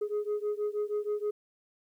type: beating tone pair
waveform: sine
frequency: 415.3 / 421.6 Hz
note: G#4 / G#4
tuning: 0 / +26 cents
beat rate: 6.3 Hz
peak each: -30 / -31 dBFS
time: 0.01-1.31 s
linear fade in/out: 10 ms
effects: tanh soft clip ceiling -26 dBFS + 11-bit

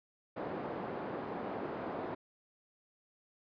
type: band-pass noise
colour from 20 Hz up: pink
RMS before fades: -40 dBFS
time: 0.36-2.15 s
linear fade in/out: 10 ms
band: 260 to 910 Hz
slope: 12 dB/octave
effects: resampled to 11025 Hz

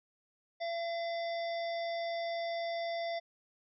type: harmonic tone with a mistuned harmonic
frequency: 677 Hz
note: E5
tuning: 46 cents sharp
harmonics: 1 / 3 / 5 / 7 / 8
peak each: -34 / -44 / -48 / -51 / -52 dBFS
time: 0.6-3.2 s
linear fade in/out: 20 ms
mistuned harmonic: 5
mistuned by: +79 cents
effects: none

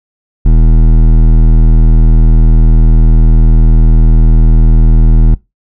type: tone with hard clipping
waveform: triangle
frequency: 40 Hz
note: D#1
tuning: 49 cents sharp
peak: -4 dBFS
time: 0.45-5.35 s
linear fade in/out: 10 ms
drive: 17 dB
effects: noise-tail reverb RT60 0.2 s tail -21 dB re dry

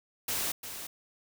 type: noise with echo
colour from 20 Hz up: white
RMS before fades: -32 dBFS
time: 0.28-0.52 s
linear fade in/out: 5 ms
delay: 350 ms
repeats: 1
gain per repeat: -9 dB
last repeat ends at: 0.87 s
effects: none

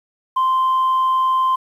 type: tone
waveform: sine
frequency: 1042 Hz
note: C6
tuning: 7 cents flat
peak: -12 dBFS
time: 0.36-1.56 s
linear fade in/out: 10 ms
effects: tanh soft clip ceiling -12 dBFS + 8-bit

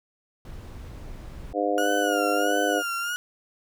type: noise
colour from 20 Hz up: brown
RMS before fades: -39 dBFS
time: 0.45-1.53 s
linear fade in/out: 2 ms
type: harmonic tone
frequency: 101.6 Hz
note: G#2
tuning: 38 cents flat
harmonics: 3 / 4 / 5 / 6 / 7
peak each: -28 / -30 / -27 / -30 / -27 dBFS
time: 1.53-2.83 s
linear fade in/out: 50 ms
type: tone with vibrato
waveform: 35% pulse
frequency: 1438 Hz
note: F#6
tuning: 50 cents flat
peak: -25 dBFS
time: 1.78-3.16 s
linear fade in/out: 0 ms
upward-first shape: sine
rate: 1.5 Hz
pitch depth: 81 cents each way
effects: none

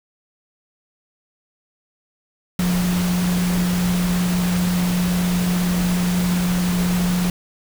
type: tone in noise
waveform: sine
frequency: 178.4 Hz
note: F3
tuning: 37 cents sharp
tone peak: -17 dBFS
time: 2.59-7.3 s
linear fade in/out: 2 ms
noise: pink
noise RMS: -27 dBFS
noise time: 2.59-7.3 s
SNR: +7 dB
effects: none

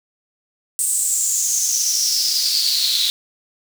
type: noise with high-pass filter sweep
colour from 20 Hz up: pink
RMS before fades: -19 dBFS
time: 0.79-3.1 s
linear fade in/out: 0 ms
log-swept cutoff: 8500 to 3800 Hz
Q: 7.5
effects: none

